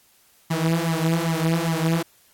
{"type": "tone with flanger", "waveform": "sawtooth", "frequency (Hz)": 164.1, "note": "E3", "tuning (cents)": -8, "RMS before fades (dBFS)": -22, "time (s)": [0.5, 2.03], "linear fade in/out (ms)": 10, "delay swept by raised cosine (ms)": [0.96, 6.56], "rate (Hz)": 2.5, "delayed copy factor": 0.85, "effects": ["white hiss -58 dBFS RMS until 2.33 s", "AAC 64 kbps"]}